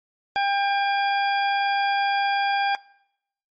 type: harmonic tone with a mistuned harmonic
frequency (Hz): 798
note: G5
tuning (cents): +31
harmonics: 1 / 2 / 3 / 4 / 6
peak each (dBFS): -21 / -27 / -31 / -33 / -37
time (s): 0.36-2.75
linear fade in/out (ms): 0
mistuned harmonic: 4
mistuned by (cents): +70
effects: noise-tail reverb RT60 0.8 s tail -23 dB re dry + MP3 32 kbps